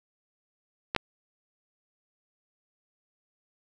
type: clicks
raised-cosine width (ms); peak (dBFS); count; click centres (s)
0.3; -11 / -9; 2; 0.949 / 0.963
effects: none